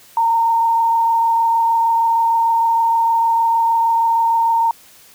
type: tone with frequency modulation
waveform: sine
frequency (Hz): 917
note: A#5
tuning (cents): -29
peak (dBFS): -12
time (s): 0.17-4.71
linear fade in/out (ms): 2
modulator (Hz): 26.5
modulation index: 0.46
effects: white hiss -46 dBFS RMS until 5.14 s